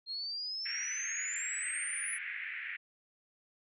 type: exponential sweep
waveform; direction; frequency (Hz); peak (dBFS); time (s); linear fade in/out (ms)
sine; up; 4186 to 10220; -36; 0.06-2.19; 50
type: band-pass noise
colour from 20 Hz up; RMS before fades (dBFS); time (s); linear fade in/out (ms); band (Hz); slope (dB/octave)
white; -41; 0.65-2.77; 10; 1700 to 2300; 48
effects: none